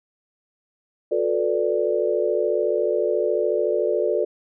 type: chord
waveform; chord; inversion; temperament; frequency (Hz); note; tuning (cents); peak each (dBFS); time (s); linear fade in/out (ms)
sine; B minor seventh; second; equal with one note detuned; 361.1 / 440 / 493.9 / 587.3; F#4 / A4 / B4 / D5; -42 / 0 / 0 / 0; -25 / -23 / -26 / -24; 1.11-4.25; 10
effects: none